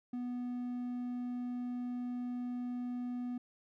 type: tone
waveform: triangle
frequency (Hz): 245.9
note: B3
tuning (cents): -7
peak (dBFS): -34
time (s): 0.13-3.38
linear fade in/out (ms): 5
effects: none